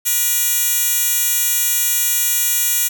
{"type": "tone with high-pass filter", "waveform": "10% pulse", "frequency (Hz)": 480, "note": "B4", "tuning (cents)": -49, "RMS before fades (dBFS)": -17, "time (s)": [0.05, 2.89], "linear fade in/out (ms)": 20, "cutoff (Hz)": 8000, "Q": 0.5, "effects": []}